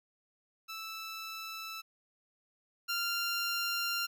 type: tone pair in turn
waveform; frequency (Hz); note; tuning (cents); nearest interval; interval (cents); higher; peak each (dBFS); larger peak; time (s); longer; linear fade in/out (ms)
15% pulse; 1318.5 / 1389.3; E6 / F6; 0 / -9; minor second; 91; second; -34 / -25; second; 0.68-1.82 / 2.88-4.07; second; 20
effects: none